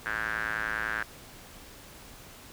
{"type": "tone with band-pass filter", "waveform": "square", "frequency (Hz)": 55, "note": "A1", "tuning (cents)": 0, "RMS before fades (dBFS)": -32, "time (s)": [0.06, 1.03], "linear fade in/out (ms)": 0, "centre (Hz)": 1600, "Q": 7.3, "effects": ["pink hiss -49 dBFS RMS until 2.52 s"]}